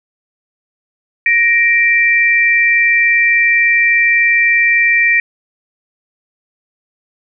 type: tone pair together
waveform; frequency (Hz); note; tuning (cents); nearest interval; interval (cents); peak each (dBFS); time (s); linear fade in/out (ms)
sine; 1872.5 / 2349; A#6 / D7; +7 / 0; major third; 393; -11; 1.26-5.2; 2
effects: none